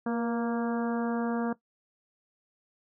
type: harmonic tone with a mistuned harmonic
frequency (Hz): 233.1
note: A#3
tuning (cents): 0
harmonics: 1 / 2 / 3 / 4 / 5 / 6 / 7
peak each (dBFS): -28 / -34 / -38 / -40 / -42 / -44 / -45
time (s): 0.06-1.53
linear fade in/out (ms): 5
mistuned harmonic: 2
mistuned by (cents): +29
effects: noise-tail reverb RT60 0.1 s tail -17 dB re dry